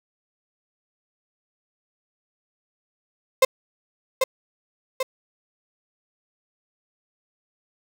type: tone with echo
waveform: 35% pulse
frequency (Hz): 523.3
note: C5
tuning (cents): 0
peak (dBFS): -10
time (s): 3.42-3.45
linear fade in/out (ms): 5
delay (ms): 790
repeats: 2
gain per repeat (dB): -5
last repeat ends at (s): 5.03
effects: none